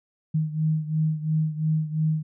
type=beating tone pair; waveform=sine; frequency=155.56 / 158.46 Hz; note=D#3 / D#3; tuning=0 / +32 cents; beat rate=2.9 Hz; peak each=-23 / -27 dBFS; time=0.34-2.23 s; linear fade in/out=10 ms; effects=none